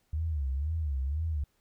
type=tone with vibrato; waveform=sine; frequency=73.42 Hz; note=D2; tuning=in tune; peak=-28 dBFS; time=0.13-1.44 s; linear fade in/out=5 ms; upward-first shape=sine; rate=2 Hz; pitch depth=190 cents each way; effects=pink hiss -73 dBFS RMS until 1.6 s